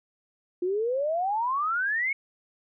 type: exponential sweep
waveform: sine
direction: up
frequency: 348 to 2231 Hz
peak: -24 dBFS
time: 0.62-2.13 s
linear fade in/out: 5 ms
effects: none